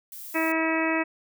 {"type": "noise", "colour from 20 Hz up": "violet", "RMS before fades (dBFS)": -40, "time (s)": [0.12, 0.52], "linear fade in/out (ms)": 2}
{"type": "harmonic tone", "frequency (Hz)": 322.5, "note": "E4", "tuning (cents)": -38, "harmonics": [1, 2, 3, 4, 5, 6, 7, 8], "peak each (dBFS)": [-26, -30, -32, -34, -35, -30, -34, -32], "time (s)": [0.34, 1.04], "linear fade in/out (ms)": 20}
{"effects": []}